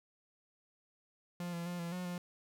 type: tone with pitch steps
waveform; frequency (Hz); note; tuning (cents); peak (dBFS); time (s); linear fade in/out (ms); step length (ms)
45% pulse; 175.1 / 170.4 / 176 / 170.1 / 180.6 / 176.7; F3 / F3 / F3 / F3 / F#3 / F3; +5 / -42 / +14 / -45 / -42 / +21; -38; 1.4-2.18; 2; 130
effects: none